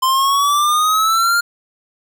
square exponential sweep, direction up, 1036 to 1413 Hz, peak -13 dBFS, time 0.02-1.41 s, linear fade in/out 10 ms, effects 8-bit

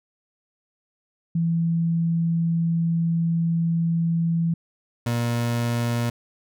sine / 30% pulse tone pair in turn, 166.7 / 118.49 Hz, E3 / A#2, +20 / +29 cents, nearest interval tritone, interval 591 cents, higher first, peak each -19 / -19 dBFS, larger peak neither, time 1.35-4.54 / 5.06-6.1 s, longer first, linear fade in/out 5 ms, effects none

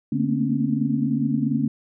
sine tone cluster, 144.7 / 222.5 / 232.3 / 256.7 / 279.6 Hz, D3 / A3 / A#3 / C4 / C#4, -25 / +20 / -6 / -33 / +15 cents, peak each -26 dBFS, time 0.12-1.68 s, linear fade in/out 5 ms, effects none

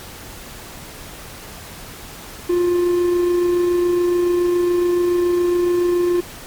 triangle tone with amplitude modulation, 352.1 Hz, F4, 14 cents sharp, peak -11 dBFS, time 2.49-6.21 s, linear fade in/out 10 ms, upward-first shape sine, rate 27.1 Hz, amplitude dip 25%, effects pink hiss -36 dBFS RMS until 6.46 s + MP3 96 kbps

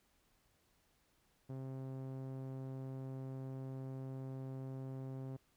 sawtooth tone with low-pass filter, 132.4 Hz, C3, 21 cents sharp, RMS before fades -45 dBFS, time 1.49-5.37 s, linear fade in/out 10 ms, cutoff 650 Hz, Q 0.61, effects pink hiss -75 dBFS RMS until 5.56 s

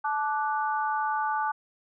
sine chord, D major, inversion second, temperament equal with one note detuned, 868.9 / 1174.7 / 1480 Hz, A5 / D6 / F#6, -22 / 0 / 0 cents, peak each -27 / -31 / -33 dBFS, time 0.04-1.52 s, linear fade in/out 10 ms, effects none

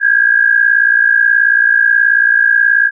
sine tone pair together, 1600 / 1658.5 Hz, G6 / G#6, +35 / -3 cents, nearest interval minor second, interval 62 cents, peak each -10 dBFS, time 0-2.91 s, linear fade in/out 50 ms, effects none

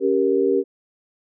sine chord, G diminished, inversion second, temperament equal with one note detuned, 277.2 / 392 / 470.2 Hz, Db4 / G4 / Bb4, 0 / 0 / +15 cents, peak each -23 / -18 / -21 dBFS, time 0-0.64 s, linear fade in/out 50 ms, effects none

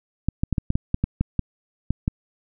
clicks, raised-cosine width 5 ms, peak -8 dBFS, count 12, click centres 0.286 / 0.435 / 0.527 / 0.582 / 0.704 / 0.755 / 0.944 / 1.04 / 1.21 / 1.393 / 1.906 / 2.079 s, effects none

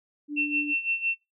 sine tone, 293.7 Hz, D4, in tune, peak -29 dBFS, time 0.28-0.75 s, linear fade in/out 50 ms
sine tone with tremolo, 2700 Hz, E7, 41 cents sharp, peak -23 dBFS, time 0.36-1.15 s, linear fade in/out 20 ms, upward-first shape sine, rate 5.9 Hz, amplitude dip 80%
effects noise-tail reverb RT60 0.2 s tail -18 dB re dry

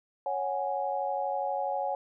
sine chord, C# suspended fourth, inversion none, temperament just, 554.4 / 739.2 / 831.5 Hz, C#5 / F#5 / G#5, 0 / -2 / +2 cents, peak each -33 / -33 / -32 dBFS, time 0.26-1.95 s, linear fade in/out 2 ms, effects none

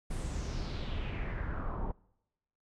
brown noise with low-pass filter sweep, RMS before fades -36 dBFS, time 0.1-1.92 s, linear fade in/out 10 ms, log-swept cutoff 10000 to 880 Hz, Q 3.4, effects noise-tail reverb RT60 0.9 s tail -25 dB re dry

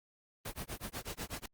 pink noise with tremolo, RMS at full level -39 dBFS, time 0.45-1.46 s, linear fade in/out 5 ms, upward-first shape sine, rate 8.1 Hz, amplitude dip 100%, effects Opus 32 kbps

